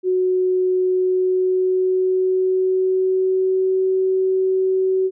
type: tone with pitch glide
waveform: sine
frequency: 369 to 377.2 Hz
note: F#4 to F#4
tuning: -5 to +33 cents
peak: -15 dBFS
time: 0.03-5.11 s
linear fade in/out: 50 ms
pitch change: +38 cents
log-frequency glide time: 0.86-3.83 s
effects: none